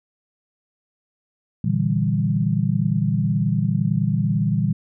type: chord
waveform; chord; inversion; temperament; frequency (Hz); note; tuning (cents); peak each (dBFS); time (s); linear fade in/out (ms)
sine; E half-diminished seventh; second; equal; 116.54 / 146.83 / 164.81 / 196; Bb2 / D3 / E3 / G3; 0 / 0 / 0 / 0; -23; 1.64-4.73; 5
effects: none